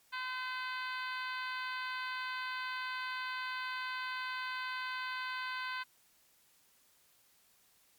harmonic tone, 511 Hz, C5, 41 cents flat, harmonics 2 / 3 / 4 / 5 / 6 / 7 / 8 / 9, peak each -41 / -40 / -46 / -47 / -50 / -52 / -51 / -53 dBFS, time 0.12-5.84 s, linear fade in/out 20 ms, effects white hiss -68 dBFS RMS until 7.98 s + MP3 96 kbps

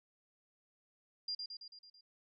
sine tone with echo, 4800 Hz, D8, 37 cents sharp, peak -36 dBFS, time 1.28-1.35 s, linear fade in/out 5 ms, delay 110 ms, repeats 6, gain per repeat -4 dB, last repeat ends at 2.01 s, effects none

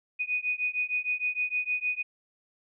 sine beating tone pair, 2480 / 2486.5 Hz, D#7 / D#7, -6 / -2 cents, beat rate 6.5 Hz, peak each -30 / -30 dBFS, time 0.19-2.03 s, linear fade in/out 20 ms, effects none

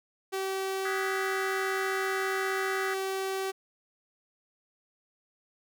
sawtooth tone, 384.1 Hz, G4, 35 cents flat, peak -26 dBFS, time 0.32-3.52 s, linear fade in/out 20 ms
sine chord, G# minor seventh, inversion second, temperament equal, 1244.5 / 1480 / 1661.2 / 1975.5 Hz, D#6 / F#6 / G#6 / B6, 0 / 0 / 0 / 0 cents, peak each -37 / -38 / -38 / -36 dBFS, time 0.85-2.94 s, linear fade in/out 2 ms
effects none

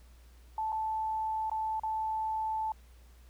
sine tone with dropouts, 876 Hz, A5, 8 cents flat, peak -30 dBFS, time 0.58-2.72 s, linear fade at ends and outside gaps 2 ms, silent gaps 0.721-0.726 / 1.498-1.515 / 1.797-1.834 s, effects added 60 Hz sine -53 dBFS peak until 3.29 s + pink hiss -65 dBFS RMS until 3.29 s

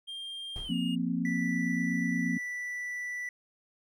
triangle tone with pitch glide, 3197 to 2848 Hz, G7 to F7, +33 to +33 cents, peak -36 dBFS, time 0.07-0.96 s, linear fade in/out 20 ms, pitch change -200 cents, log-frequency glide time 0.64-0.74 s
brown noise with exponential decay, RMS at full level -37 dBFS, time 0.56-0.94 s, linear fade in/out 0 ms, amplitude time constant 81 ms
sine chord, F suspended fourth, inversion none, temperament equal, 174.61 / 233.1 / 261.6 Hz, F3 / Bb3 / C4, 0 / 0 / 0 cents, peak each -32 dBFS, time 0.69-2.38 s, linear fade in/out 10 ms
triangle tone, 1969 Hz, B6, 6 cents flat, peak -32 dBFS, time 1.25-3.29 s, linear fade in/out 2 ms
effects none

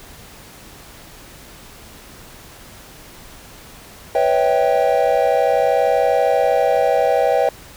triangle chord, C# half-diminished seventh, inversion third, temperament equal with one note detuned, 493.9 / 554.4 / 646.8 / 784 Hz, B4 / C#5 / E5 / G5, 0 / 0 / -33 / 0 cents, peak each -17 dBFS, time 4.15-7.49 s, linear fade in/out 2 ms, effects pink hiss -41 dBFS RMS until 7.76 s

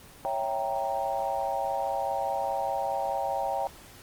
sine chord, C# diminished seventh, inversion none, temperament equal, 554.4 / 659.3 / 784 / 932.3 Hz, C#5 / E5 / G5 / Bb5, 0 / 0 / 0 / 0 cents, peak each -33 / -34 / -30 / -34 dBFS, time 0.25-3.67 s, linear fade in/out 0 ms, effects pink hiss -50 dBFS RMS until 4.02 s + Opus 24 kbps

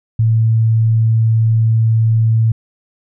sine tone, 112.3 Hz, A2, 36 cents sharp, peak -9 dBFS, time 0.19-2.52 s, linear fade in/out 5 ms, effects none

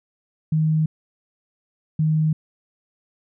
sine tone pair in turn, 156.7 / 156.1 Hz, D#3 / D#3, +13 / +6 cents, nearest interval unison, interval 7 cents, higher first, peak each -16 dBFS, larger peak neither, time 0.52-0.86 / 1.99-2.33 s, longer neither, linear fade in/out 5 ms, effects none

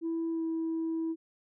sine tone with pitch glide, 329.6 to 325.8 Hz, E4 to E4, 0 to -20 cents, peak -28 dBFS, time 0.01-1.16 s, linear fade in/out 50 ms, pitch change -20 cents, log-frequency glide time 0.31-0.43 s, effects tanh soft clip ceiling -27 dBFS

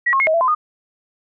sine tone with pitch steps, 1925 / 1079 / 2159 / 633 / 671 / 1027 / 1228 Hz, B6 / C#6 / C#7 / D#5 / E5 / C6 / D#6, -45 / -47 / -46 / +30 / +31 / -33 / -23 cents, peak -13 dBFS, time 0.06-0.55 s, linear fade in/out 10 ms, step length 70 ms, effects none

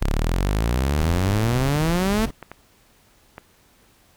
sawtooth exponential sweep, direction up, 32.75 to 228 Hz, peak -15 dBFS, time 0.01-2.26 s, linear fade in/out 10 ms
brown noise, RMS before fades -28 dBFS, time 0.98-2.31 s, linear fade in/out 5 ms
clicks, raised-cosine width 0.5 ms, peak -20 dBFS, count 3, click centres 2.427 / 2.516 / 3.381 s
effects pink hiss -57 dBFS RMS until 4.16 s

